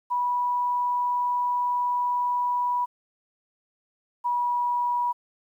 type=tone pair in turn; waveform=sine; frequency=979 / 970.6 Hz; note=B5 / B5; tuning=-15 / -30 cents; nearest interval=unison; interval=15 cents; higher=first; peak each=-22 dBFS; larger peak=neither; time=0.1-2.86 / 4.24-5.13 s; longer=first; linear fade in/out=20 ms; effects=10-bit